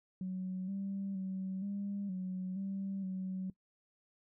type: tone with pitch steps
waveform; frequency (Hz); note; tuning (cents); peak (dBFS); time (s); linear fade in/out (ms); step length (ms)
sine; 185.8 / 196.1 / 189.4 / 200.5 / 185.3 / 194.8 / 187.6; F#3 / G3 / F#3 / G3 / F#3 / G3 / F#3; +7 / +1 / +41 / +39 / +3 / -11 / +24; -35; 0.21-3.5; 2; 470
effects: noise-tail reverb RT60 0.1 s tail -21 dB re dry + tanh soft clip ceiling -31 dBFS